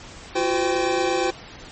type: tone cluster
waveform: square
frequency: 343.8 / 372.5 / 510 / 786 Hz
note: F4 / F#4 / C5 / G5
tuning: -27 / +12 / -44 / +4 cents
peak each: -26 dBFS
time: 0.35-1.31 s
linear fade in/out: 10 ms
effects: pink hiss -41 dBFS RMS until 1.71 s + MP3 32 kbps